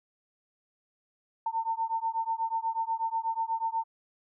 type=beating tone pair; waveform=sine; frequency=900 / 908.2 Hz; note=A5 / A#5; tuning=+39 / -45 cents; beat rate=8.2 Hz; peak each=-31 dBFS; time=1.46-3.84 s; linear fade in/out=5 ms; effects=none